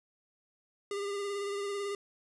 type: tone with vibrato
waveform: square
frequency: 402.5 Hz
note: G4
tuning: 46 cents sharp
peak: -34 dBFS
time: 0.91-1.95 s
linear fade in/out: 2 ms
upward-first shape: sine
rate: 18 Hz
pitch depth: 27 cents each way
effects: resampled to 24000 Hz + 12-bit